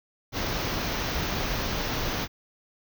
pink band-stop noise, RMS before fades -29 dBFS, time 0.32-2.28 s, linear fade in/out 50 ms, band 6400 to 14000 Hz, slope 96 dB/octave, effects none

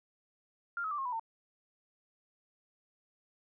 sine tone with pitch steps, 1396 / 1280.1 / 1173.9 / 1076.5 / 987.1 / 905.2 Hz, F6 / D#6 / D6 / C6 / B5 / A5, -1 / +49 / -1 / +49 / -1 / +49 cents, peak -33 dBFS, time 0.77-1.196 s, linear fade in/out 2 ms, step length 71 ms, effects none

